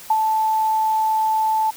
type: tone with ADSR envelope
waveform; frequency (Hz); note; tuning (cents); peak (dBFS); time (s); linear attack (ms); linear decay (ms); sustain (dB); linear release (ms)
sine; 876; A5; -8; -12; 0.1-1.71; 5; 48; -4; 13
effects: white hiss -40 dBFS RMS until 1.76 s